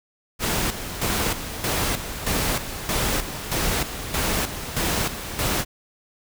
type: noise with tremolo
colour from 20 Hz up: pink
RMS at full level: -23 dBFS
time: 0.39-5.65 s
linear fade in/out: 50 ms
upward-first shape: square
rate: 1.6 Hz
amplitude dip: 65%
effects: none